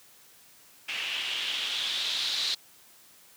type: noise with low-pass filter sweep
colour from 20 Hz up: blue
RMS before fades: -31 dBFS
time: 0.88-2.55 s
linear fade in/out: 10 ms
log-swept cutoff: 2700 to 4100 Hz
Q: 4.6
effects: white hiss -56 dBFS RMS until 3.36 s + high-pass 80 Hz 12 dB/octave